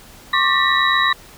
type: tone cluster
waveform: sine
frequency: 1082 / 1170 / 1802 / 1938 / 3871 Hz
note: C#6 / D6 / A6 / B6 / B7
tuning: -42 / -7 / +41 / -33 / -35 cents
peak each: -20 dBFS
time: 0.33-1.13 s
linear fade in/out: 5 ms
effects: pink hiss -43 dBFS RMS until 1.37 s